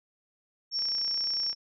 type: tone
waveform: sine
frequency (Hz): 5470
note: F8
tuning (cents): -37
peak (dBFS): -27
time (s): 0.71-1.55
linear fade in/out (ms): 50
type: click train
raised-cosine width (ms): 0.3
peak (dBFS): -31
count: 24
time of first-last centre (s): 0.79-1.53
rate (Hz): 31.1
effects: none